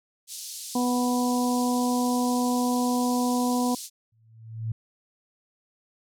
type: band-pass noise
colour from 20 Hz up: pink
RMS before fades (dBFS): -38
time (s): 0.27-3.9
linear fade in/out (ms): 50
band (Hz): 4300 to 12000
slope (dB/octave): 24
type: harmonic tone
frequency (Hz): 246.6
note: B3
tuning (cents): -2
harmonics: 1 / 2 / 3 / 4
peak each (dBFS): -23 / -32 / -31 / -31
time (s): 0.75-3.75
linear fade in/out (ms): 5
type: tone with exponential growth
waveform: sine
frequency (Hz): 112.2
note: A2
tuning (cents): +34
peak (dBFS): -24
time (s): 4.12-4.72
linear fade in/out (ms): 5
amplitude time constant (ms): 130
effects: none

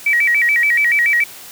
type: tone with vibrato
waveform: sine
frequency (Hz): 2093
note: C7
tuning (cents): 0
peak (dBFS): -11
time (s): 0.06-1.24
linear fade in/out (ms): 5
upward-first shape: square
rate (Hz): 7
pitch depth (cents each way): 170
effects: white hiss -36 dBFS RMS until 1.51 s + high-pass 100 Hz 12 dB/octave

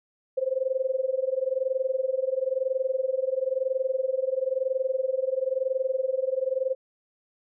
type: tone with amplitude modulation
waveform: sine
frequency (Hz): 523.3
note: C5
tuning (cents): 0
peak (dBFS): -20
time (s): 0.37-6.75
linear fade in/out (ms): 10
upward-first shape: sine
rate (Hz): 21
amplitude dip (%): 90
effects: none

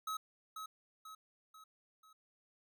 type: tone with echo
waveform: square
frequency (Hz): 1282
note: E6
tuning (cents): -49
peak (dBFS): -38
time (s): 0.07-0.17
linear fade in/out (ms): 5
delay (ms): 490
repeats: 4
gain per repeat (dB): -6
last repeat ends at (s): 2.13
effects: none

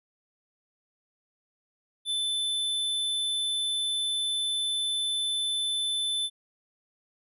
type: tone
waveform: square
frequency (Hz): 3520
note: A7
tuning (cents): 0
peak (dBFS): -27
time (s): 2.05-6.3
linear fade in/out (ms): 50
effects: resampled to 32000 Hz

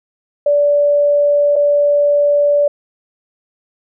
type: tone with dropouts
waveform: sine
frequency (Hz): 580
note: D5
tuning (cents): -22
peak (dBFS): -9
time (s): 0.46-2.68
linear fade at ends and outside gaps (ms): 5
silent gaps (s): 1.558-1.562
effects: none

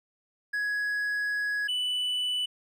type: tone pair in turn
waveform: triangle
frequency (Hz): 1672 / 2979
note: G#6 / F#7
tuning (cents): +11 / +11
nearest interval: minor seventh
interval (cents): 1000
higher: second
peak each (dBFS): -25 / -25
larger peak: neither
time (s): 0.53-1.68 / 1.68-2.46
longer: first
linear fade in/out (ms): 10
effects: none

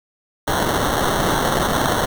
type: noise with sample-and-hold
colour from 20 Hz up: blue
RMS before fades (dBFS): -19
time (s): 0.47-2.06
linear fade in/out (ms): 10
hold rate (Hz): 2450
effects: none

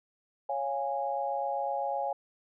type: chord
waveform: sine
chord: Db major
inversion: none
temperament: equal with one note detuned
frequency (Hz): 554.4 / 698.5 / 826.3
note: Db5 / F5 / Ab5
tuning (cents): 0 / 0 / -9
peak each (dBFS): -34 / -35 / -32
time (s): 0.49-2.13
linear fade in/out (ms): 5
effects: none

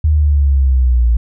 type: linear sweep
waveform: sine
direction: down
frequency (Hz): 77.78 to 57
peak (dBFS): -8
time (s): 0.04-1.17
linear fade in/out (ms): 5
effects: none

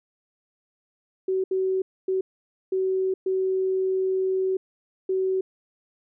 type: tone bursts at uneven times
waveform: sine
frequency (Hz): 377.8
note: F#4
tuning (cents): +36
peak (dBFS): -21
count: 6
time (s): 1.28-1.44 / 1.51-1.82 / 2.08-2.21 / 2.72-3.14 / 3.26-4.57 / 5.09-5.41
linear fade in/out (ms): 5
effects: none

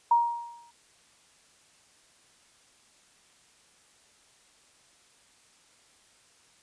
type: tone with exponential decay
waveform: sine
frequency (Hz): 942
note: A#5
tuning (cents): +18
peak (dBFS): -16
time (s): 0.11-0.71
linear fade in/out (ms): 5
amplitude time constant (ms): 130
effects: white hiss -61 dBFS RMS until 6.62 s + resampled to 22050 Hz

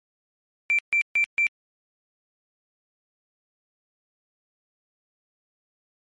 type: tone bursts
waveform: sine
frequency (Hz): 2349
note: D7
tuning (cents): 0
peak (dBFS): -17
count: 4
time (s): 0.7-1.468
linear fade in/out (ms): 0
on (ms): 87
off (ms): 140
effects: tanh soft clip ceiling -13 dBFS + MP3 48 kbps

